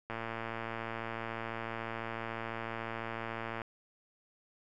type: click train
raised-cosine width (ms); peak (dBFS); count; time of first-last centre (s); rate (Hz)
0.5; -23; 402; 0.1-3.618; 114
effects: none